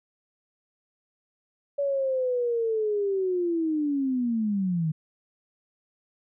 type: linear sweep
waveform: sine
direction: down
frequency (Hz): 570 to 152.3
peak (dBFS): -23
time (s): 1.78-4.92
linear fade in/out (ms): 10
effects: none